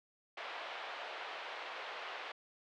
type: band-pass noise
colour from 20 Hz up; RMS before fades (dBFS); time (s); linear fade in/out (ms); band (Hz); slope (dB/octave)
pink; -45; 0.37-2.32; 5; 540 to 3500; 24
effects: none